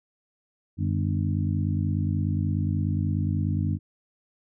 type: harmonic tone with a mistuned harmonic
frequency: 50 Hz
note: G1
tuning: 35 cents sharp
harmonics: 2 / 3 / 4 / 5 / 6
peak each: -25 / -29 / -31 / -33 / -35 dBFS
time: 0.77-3.79 s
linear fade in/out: 50 ms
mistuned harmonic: 2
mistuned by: -120 cents
effects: none